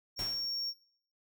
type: tone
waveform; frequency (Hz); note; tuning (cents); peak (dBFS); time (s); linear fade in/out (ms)
triangle; 5520; F8; -21; -32; 0.16-0.74; 50
type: noise with exponential decay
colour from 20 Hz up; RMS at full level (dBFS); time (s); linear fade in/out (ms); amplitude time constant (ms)
pink; -40; 0.19-0.63; 0; 94
effects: noise-tail reverb RT60 0.6 s tail -18 dB re dry